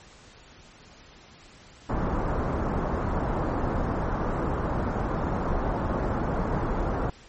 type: low-pass noise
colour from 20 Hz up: pink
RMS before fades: -27 dBFS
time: 1.89-7.1 s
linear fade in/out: 5 ms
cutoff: 1300 Hz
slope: 24 dB/octave
effects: pink hiss -51 dBFS RMS until 7.28 s + MP3 32 kbps